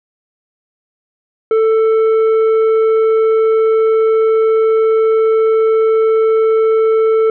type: tone with tanh clipping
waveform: triangle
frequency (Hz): 442.8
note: A4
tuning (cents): +11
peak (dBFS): -10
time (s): 1.51-7.3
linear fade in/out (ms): 2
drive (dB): 11
effects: none